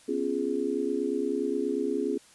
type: chord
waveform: sine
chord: C# dominant seventh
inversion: third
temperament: just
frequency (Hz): 249.5 / 277.2 / 346.5 / 415.8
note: B3 / C#4 / E#4 / G#4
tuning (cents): +18 / 0 / -14 / +2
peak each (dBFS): -34 / -31 / -32 / -30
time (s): 0.08-2.18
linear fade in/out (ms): 10
effects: white hiss -56 dBFS RMS until 2.34 s + resampled to 24000 Hz